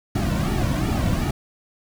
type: noise with flanger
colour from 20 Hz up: brown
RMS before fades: -22 dBFS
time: 0.15-1.31 s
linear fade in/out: 5 ms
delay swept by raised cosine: 1.9 to 2.46 ms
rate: 2.7 Hz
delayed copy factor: -0.85
effects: none